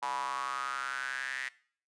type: tone with high-pass filter sweep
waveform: square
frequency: 65.5 Hz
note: C2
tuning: 2 cents sharp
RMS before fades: -36 dBFS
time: 0.02-1.49 s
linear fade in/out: 10 ms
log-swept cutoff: 920 to 1900 Hz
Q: 6.8
effects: noise-tail reverb RT60 0.5 s tail -20 dB re dry + resampled to 22050 Hz